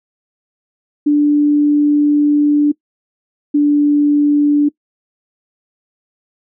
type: tone pair in turn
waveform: sine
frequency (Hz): 293.7 / 292.2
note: D4 / D4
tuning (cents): 0 / -9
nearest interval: unison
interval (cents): 9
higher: first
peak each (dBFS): -8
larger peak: neither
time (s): 1.06-2.72 / 3.54-4.69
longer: first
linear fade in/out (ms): 10
effects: noise-tail reverb RT60 0.1 s tail -22 dB re dry